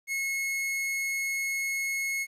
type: tone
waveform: 45% pulse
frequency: 2176 Hz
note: C#7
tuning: 33 cents flat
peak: -28 dBFS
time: 0.07-2.27 s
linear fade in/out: 50 ms
effects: resampled to 32000 Hz + 11-bit